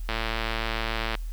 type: click train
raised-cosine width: 0.3 ms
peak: -12 dBFS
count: 121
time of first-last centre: 0.09-1.152 s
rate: 113 Hz
effects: added 40 Hz sine -30 dBFS peak until 1.32 s + white hiss -55 dBFS RMS until 1.32 s